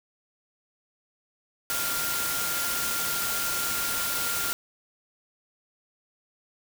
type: tone in noise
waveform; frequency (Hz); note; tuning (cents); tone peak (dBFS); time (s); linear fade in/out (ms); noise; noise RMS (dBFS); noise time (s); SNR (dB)
sine; 1396.9; F6; 0; -33; 1.7-4.53; 0; white; -29; 1.7-4.53; -7
effects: none